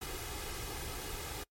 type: noise with comb filter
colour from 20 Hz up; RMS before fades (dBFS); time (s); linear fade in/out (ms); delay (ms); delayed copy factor
pink; -41; 0.01-1.44; 10; 2.4; +0.55
effects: noise-tail reverb RT60 0.1 s tail -24 dB re dry + MP3 64 kbps